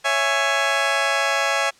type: chord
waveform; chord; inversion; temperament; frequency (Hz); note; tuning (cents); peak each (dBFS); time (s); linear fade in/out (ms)
15% pulse; C# minor; none; just; 554.4 / 665.2 / 831.5; C#5 / E5 / G#5; 0 / +16 / +2; -17; 0.04-1.71; 20
effects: white hiss -53 dBFS RMS until 1.79 s + low-pass 7000 Hz 12 dB/octave

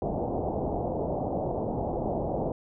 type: low-pass noise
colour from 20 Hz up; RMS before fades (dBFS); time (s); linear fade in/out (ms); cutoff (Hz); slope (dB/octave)
white; -30; 0.02-2.52; 2; 790; 48
effects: none

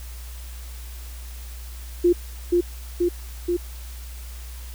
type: tone with echo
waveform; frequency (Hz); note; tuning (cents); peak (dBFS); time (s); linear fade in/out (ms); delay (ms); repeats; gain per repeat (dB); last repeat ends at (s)
sine; 350; F4; +4; -13; 2.04-2.13; 10; 480; 3; -2; 3.57
effects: added 60 Hz sine -34 dBFS peak until 4.74 s + white hiss -45 dBFS RMS until 4.74 s

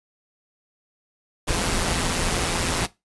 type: noise with amplitude modulation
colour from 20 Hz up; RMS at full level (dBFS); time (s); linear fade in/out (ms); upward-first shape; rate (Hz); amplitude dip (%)
pink; -21; 1.47-2.87; 20; sine; 172; 55
effects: noise-tail reverb RT60 0.2 s tail -18 dB re dry + resampled to 24000 Hz

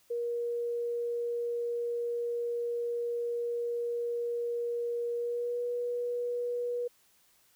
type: tone with pitch glide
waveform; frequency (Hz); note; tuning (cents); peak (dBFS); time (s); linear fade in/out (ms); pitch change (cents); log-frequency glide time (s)
sine; 474.4 to 483.8; A#4 to B4; +30 to -36; -30; 0.1-6.88; 10; +34; 5.16-5.62
effects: white hiss -66 dBFS RMS until 7.55 s

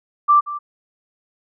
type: tone with echo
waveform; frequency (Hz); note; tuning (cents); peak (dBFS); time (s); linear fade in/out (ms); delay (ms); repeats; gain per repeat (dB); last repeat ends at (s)
sine; 1175; D6; +1; -9; 0.28-0.41; 20; 180; 1; -15; 0.59
effects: none

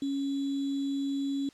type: tone with sample-and-hold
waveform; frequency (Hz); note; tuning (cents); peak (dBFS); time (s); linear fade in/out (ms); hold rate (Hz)
sine; 277.2; C#4; 0; -28; 0.02-1.49; 2; 3675
effects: white hiss -59 dBFS RMS until 1.53 s + low-pass 6000 Hz 12 dB/octave

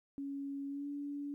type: tone with pitch glide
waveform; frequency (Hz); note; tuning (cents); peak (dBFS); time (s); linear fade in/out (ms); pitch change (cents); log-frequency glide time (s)
sine; 278.6 to 286.3; C#4 to D4; +9 to -44; -38; 0.18-1.34; 0; +47; 0.68-0.87
effects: 13-bit

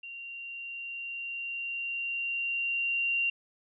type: tone with level ramp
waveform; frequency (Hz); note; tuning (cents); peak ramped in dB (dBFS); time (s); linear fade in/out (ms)
sine; 2765; F7; -18; -40 to -25; 0.03-3.3; 5
effects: none

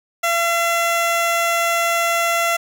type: tone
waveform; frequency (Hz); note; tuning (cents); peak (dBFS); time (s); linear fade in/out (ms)
15% pulse; 679; F5; -49; -10; 0.23-2.57; 10
effects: 8-bit

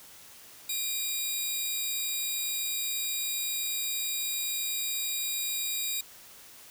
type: tone pair together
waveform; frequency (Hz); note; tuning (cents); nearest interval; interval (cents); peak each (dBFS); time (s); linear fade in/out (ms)
10% pulse; 2404 / 3811; D7 / A#7; +40 / +38; minor sixth; 798; -27 / -23; 0.69-6.01; 5
effects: white hiss -51 dBFS RMS until 6.7 s

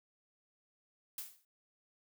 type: noise with exponential decay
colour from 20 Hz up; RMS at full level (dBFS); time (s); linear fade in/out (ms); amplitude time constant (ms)
blue; -39; 1.18-1.45; 2; 58
effects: none

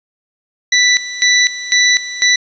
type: tone with tremolo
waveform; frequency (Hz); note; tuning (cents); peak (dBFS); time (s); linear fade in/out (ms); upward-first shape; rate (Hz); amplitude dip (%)
20% pulse; 1975.5; B6; 0; -3; 0.72-2.36; 5; square; 2; 80
effects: resampled to 16000 Hz + 7-bit

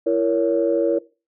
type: chord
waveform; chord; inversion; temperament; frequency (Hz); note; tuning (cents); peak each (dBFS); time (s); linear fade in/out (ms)
sine; A# diminished; second; just; 335.6 / 466.2 / 559.4; E4 / A#4 / C#5; +31 / 0 / +16; -20; 0.06-0.99; 10
effects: noise-tail reverb RT60 0.3 s tail -19 dB re dry + tanh soft clip ceiling -7 dBFS

